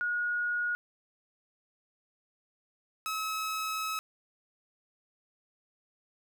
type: tone pair in turn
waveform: sine / sawtooth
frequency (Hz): 1445 / 1287.3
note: F#6 / E6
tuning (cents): -41 / -41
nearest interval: major second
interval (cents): 200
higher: first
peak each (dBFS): -28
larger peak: neither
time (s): 0.01-0.75 / 3.06-3.99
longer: second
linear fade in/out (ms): 0
effects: none